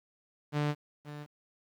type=tone with echo; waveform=sawtooth; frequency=147.8 Hz; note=D3; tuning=11 cents sharp; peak=-24 dBFS; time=0.52-0.75 s; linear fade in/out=50 ms; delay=520 ms; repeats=1; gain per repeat=-13 dB; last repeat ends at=1.27 s; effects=low-pass 4000 Hz 12 dB/octave + 10-bit